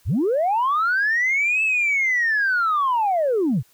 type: linear two-way sweep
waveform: sine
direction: up then down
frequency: 50.3 to 2637 to 96.1 Hz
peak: -16 dBFS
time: 0.05-3.63 s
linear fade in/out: 50 ms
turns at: 1.63 s
effects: tanh soft clip ceiling -14 dBFS + white hiss -58 dBFS RMS until 3.73 s